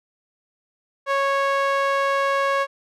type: tone with band-pass filter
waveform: sawtooth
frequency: 552 Hz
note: C#5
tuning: 7 cents flat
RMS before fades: -21 dBFS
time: 1.06-2.67 s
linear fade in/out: 50 ms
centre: 1200 Hz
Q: 1.1
effects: none